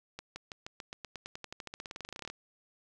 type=accelerating click train; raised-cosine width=0.2 ms; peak=-24 dBFS; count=29; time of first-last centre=0.19-2.3 s; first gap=170 ms; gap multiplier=0.93; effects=none